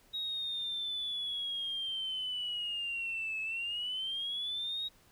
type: linear two-way sweep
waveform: sine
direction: down then up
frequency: 3800 to 2590 to 3800 Hz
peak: -33 dBFS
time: 0.13-4.89 s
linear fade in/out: 20 ms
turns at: 3.41 s
effects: tanh soft clip ceiling -29 dBFS + pink hiss -64 dBFS RMS until 5.11 s